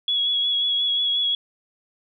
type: tone with vibrato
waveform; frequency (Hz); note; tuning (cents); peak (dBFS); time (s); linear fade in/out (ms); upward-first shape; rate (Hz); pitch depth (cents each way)
sine; 3356; G#7; +17; -19; 0.08-1.35; 2; sine; 5.6; 21
effects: none